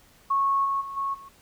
sine tone with level steps, 1100 Hz, C#6, 14 cents flat, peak -20 / -23 / -33 / -25 / -42 dBFS, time 0.3-1.29 s, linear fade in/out 10 ms, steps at 0.64 / 0.8 / 0.96 / 1.13 s, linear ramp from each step 20 ms, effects pink hiss -57 dBFS RMS until 1.41 s

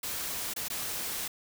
white noise with dropouts, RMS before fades -35 dBFS, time 0.03-1.28 s, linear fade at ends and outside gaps 5 ms, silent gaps 0.537-0.562 / 0.684-0.7 s, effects none

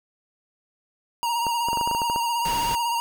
square tone with vibrato, 938 Hz, A#5, 11 cents sharp, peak -23 dBFS, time 1.23-3 s, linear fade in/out 0 ms, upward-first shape sine, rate 16 Hz, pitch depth 36 cents each way
clicks, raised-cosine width 1 ms, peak -16 dBFS, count 11, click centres 1.467 / 1.686 / 1.731 / 1.773 / 1.812 / 1.875 / 1.913 / 1.949 / 2.018 / 2.099 / 2.161 s
pink noise, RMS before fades -32 dBFS, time 2.45-2.75 s, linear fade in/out 0 ms
effects none

